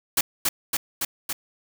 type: noise with echo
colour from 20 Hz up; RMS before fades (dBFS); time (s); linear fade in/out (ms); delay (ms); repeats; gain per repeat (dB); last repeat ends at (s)
white; -20; 0.17-0.21; 5; 280; 4; -2; 1.33
effects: none

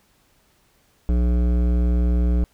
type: tone with hard clipping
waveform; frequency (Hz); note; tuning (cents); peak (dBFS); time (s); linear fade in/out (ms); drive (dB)
sine; 60; B1; -49; -18; 1.09-2.44; 0; 14
effects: pink hiss -61 dBFS RMS until 2.53 s

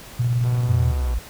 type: tone with tremolo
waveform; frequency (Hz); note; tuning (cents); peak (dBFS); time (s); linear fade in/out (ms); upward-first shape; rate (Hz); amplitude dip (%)
sine; 120.9; B2; -36; -16; 0.19-0.92; 10; square; 18; 30
type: click train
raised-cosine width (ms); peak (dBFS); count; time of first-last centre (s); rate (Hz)
1; -24; 87; 0.45-1.138; 125
type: exponential sweep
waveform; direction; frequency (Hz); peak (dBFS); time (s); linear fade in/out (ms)
sine; down; 98 to 54.2; -19; 0.68-1.19; 10
effects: pink hiss -41 dBFS RMS until 1.29 s

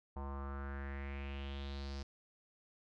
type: tone with low-pass filter sweep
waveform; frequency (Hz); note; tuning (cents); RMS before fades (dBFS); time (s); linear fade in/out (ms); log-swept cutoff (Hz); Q
square; 69.3; C#2; 0; -43; 0.16-2.03; 5; 930 to 5200; 4.2
effects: none

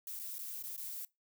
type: noise with dropouts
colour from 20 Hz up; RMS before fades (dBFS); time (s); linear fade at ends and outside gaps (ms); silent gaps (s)
violet; -43; 0.07-1.05; 2; 0.192-0.196 / 0.384-0.39 / 0.626-0.637 / 0.765-0.777
effects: noise-tail reverb RT60 0.2 s tail -22 dB re dry

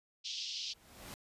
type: band-pass noise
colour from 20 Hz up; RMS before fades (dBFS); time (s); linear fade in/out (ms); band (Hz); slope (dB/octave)
white; -41; 0.24-0.74; 20; 2800 to 5600; 48
type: noise with exponential growth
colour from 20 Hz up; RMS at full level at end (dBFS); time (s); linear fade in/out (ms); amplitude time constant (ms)
pink; -45; 0.45-1.14; 0; 150
effects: resampled to 32000 Hz

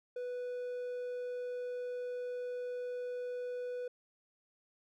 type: tone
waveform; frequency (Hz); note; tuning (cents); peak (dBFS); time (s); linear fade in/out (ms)
triangle; 493.9; B4; 0; -35; 0.16-3.88; 5
effects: none

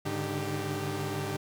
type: tone cluster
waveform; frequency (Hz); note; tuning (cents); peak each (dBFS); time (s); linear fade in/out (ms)
sawtooth; 102.1 / 144.4 / 150.5 / 306 / 391.2; G#2 / D3 / D3 / D#4 / G4; -29 / -29 / +43 / -29 / -4; -33 / -33 / -37 / -36 / -32; 0.05-1.37; 10
effects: none

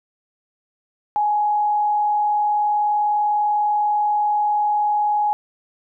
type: tone with frequency modulation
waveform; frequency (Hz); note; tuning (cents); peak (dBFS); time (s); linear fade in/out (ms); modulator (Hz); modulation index
sine; 836; G#5; +11; -16; 1.16-5.33; 0; 40.4; 0.28
effects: none

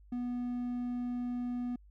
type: tone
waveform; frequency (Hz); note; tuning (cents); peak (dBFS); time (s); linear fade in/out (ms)
triangle; 244.9; B3; -14; -31; 0.12-1.76; 5
effects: added 50 Hz sine -55 dBFS peak until 1.9 s

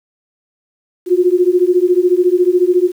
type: beating tone pair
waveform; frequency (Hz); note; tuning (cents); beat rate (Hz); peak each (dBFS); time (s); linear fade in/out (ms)
sine; 352.6 / 366.6; F4 / F#4; +17 / -16; 14; -12; 1.06-2.92; 50
effects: 7-bit

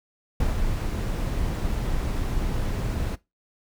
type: noise with ADSR envelope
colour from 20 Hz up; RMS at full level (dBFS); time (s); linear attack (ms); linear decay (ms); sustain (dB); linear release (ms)
brown; -23; 0.4-3.16; 4; 140; -3; 17
effects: noise-tail reverb RT60 0.2 s tail -19 dB re dry

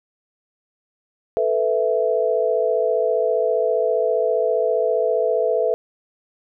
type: chord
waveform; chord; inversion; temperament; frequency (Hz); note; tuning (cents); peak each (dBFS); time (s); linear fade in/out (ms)
sine; A suspended second; none; just; 440 / 495 / 660; A4 / B4 / E5; 0 / +4 / +2; -21; 1.37-5.74; 0
effects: none

